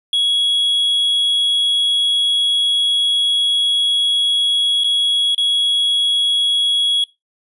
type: tone with dropouts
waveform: triangle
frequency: 3336 Hz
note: G#7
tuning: 7 cents sharp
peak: -12 dBFS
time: 0.13-7.04 s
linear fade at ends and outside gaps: 2 ms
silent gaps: 4.837-4.843 / 5.348-5.379 s
effects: noise-tail reverb RT60 0.2 s tail -20 dB re dry + resampled to 24000 Hz